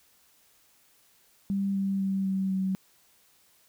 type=tone with pitch steps; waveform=sine; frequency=197 / 195.19 / 193.39 / 191.61 / 189.85 Hz; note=G3 / G3 / G3 / G3 / F#3; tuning=+9 / -7 / -23 / -39 / +45 cents; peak=-25 dBFS; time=1.5-2.75 s; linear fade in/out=0 ms; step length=250 ms; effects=white hiss -63 dBFS RMS until 3.68 s